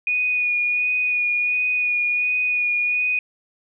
sine tone with vibrato, 2464 Hz, D#7, 17 cents flat, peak -18 dBFS, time 0.07-3.19 s, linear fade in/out 2 ms, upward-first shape sine, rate 1.4 Hz, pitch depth 18 cents each way, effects none

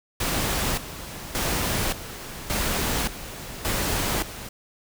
pink noise with tremolo, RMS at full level -25 dBFS, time 0.2-4.49 s, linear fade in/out 5 ms, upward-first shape square, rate 0.87 Hz, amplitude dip 75%, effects none

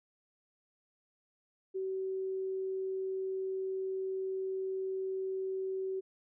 sine tone, 380.5 Hz, F#4, 48 cents sharp, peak -33 dBFS, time 1.74-6.01 s, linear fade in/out 20 ms, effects none

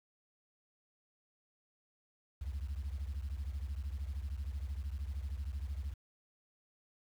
sine beating tone pair, 65.9 / 78.9 Hz, C2 / D#2, +13 / +25 cents, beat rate 13 Hz, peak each -37 / -40 dBFS, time 2.41-5.94 s, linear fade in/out 10 ms, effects tanh soft clip ceiling -33 dBFS + 10-bit

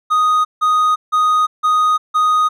triangle tone bursts, 1244.5 Hz, D#6, in tune, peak -9 dBFS, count 5, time 0.1-2.49 s, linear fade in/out 20 ms, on 350 ms, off 160 ms, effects none

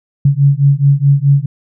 sine beating tone pair, 138.2 / 142.9 Hz, C#3 / D3, -5 / -47 cents, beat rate 4.7 Hz, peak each -10 dBFS, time 0.25-1.46 s, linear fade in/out 5 ms, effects none

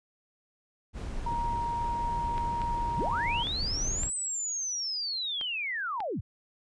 brown noise, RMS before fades -35 dBFS, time 0.93-4.11 s, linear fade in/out 50 ms
sine tone, 940 Hz, A#5, 14 cents sharp, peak -29 dBFS, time 1.26-3.43 s, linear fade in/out 5 ms
clicks, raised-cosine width 0.3 ms, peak -24 dBFS, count 6, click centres 2.38 / 2.617 / 3.47 / 4.034 / 5.412 / 6.004 s
sine linear two-way sweep, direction up then down, 52.7 to 8150 to 52.7 Hz, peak -30 dBFS, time 2.97-6.21 s, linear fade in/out 10 ms, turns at 4.15 s
effects resampled to 22050 Hz

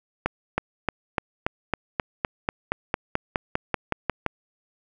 accelerating click train, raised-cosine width 0.5 ms, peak -7 dBFS, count 18, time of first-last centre 0.26-4.263 s, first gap 320 ms, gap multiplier 0.96, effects none

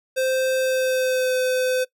square tone with pitch glide, 521 to 510.3 Hz, C5 to C5, -7 to -43 cents, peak -20 dBFS, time 0.16-1.85 s, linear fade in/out 20 ms, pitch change -36 cents, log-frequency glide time 0.58-1.35 s, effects noise-tail reverb RT60 0.1 s tail -20 dB re dry

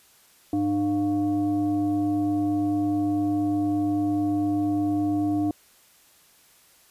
sine tone with frequency modulation, 300.8 Hz, D4, 42 cents sharp, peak -21 dBFS, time 0.53-5.51 s, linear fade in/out 2 ms, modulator 404 Hz, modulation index 0.52, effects white hiss -57 dBFS RMS until 6.9 s + resampled to 32000 Hz

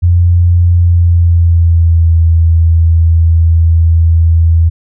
sine tone with pitch glide, 87.1 to 82.45 Hz, F2 to E2, -4 to +1 cents, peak -4 dBFS, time 0.02-4.7 s, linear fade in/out 20 ms, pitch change -95 cents, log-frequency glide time 0.73-2.16 s, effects none

